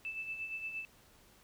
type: tone with tremolo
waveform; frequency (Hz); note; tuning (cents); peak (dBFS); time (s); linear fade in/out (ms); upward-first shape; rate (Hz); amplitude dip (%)
sine; 2637; E7; 0; -36; 0.05-0.85; 0; sine; 8.6; 55
effects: pink hiss -63 dBFS RMS until 1.43 s